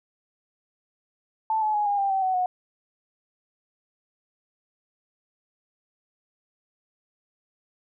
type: tone with pitch steps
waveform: sine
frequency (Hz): 880 / 856.9 / 834.5 / 812.6 / 791.3 / 770.5 / 750.3 / 730.6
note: A5 / A5 / G#5 / G#5 / G5 / G5 / F#5 / F#5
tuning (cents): 0 / -46 / +8 / -38 / +16 / -30 / +24 / -22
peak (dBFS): -21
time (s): 1.5-2.46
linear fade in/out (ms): 2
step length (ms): 120
effects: none